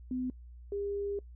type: tone pair in turn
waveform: sine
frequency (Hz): 253.8 / 402.9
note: B3 / G4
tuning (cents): +47 / +48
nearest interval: minor sixth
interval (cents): 801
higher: second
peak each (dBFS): -31 / -32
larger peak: first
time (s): 0.11-0.3 / 0.72-1.19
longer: second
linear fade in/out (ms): 2
effects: noise-tail reverb RT60 0.1 s tail -23 dB re dry + added 60 Hz sine -47 dBFS peak until 1.35 s